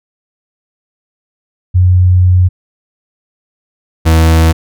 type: tone pair in turn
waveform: sine / 40% pulse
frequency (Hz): 90.9 / 80.98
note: F#2 / E2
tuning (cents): -30 / -30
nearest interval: major second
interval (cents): 200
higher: first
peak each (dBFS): -4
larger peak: neither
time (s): 1.74-2.49 / 4.05-4.53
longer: first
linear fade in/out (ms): 20
effects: none